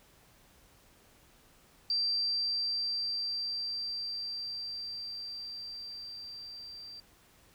sine tone with level ramp, 4699 Hz, D8, in tune, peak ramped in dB -27 to -44 dBFS, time 1.9-7 s, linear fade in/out 2 ms, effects pink hiss -62 dBFS RMS until 7.54 s

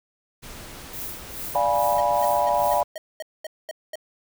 pink noise, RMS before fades -40 dBFS, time 0.42-2.84 s, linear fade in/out 20 ms
violet noise with tremolo, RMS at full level -33 dBFS, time 0.93-2.81 s, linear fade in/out 5 ms, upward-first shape sine, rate 2.4 Hz, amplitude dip 85%
sine chord, D diminished seventh, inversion none, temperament equal with one note detuned, 587.3 / 698.5 / 830.6 / 977.5 Hz, D5 / F5 / Ab5 / Cb6, 0 / 0 / 0 / -18 cents, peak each -24 dBFS, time 1.55-2.83 s, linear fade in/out 2 ms
square tone bursts, 628 Hz, D#5, 16 cents sharp, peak -31 dBFS, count 9, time 1.98-3.956 s, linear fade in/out 2 ms, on 24 ms, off 220 ms
effects none

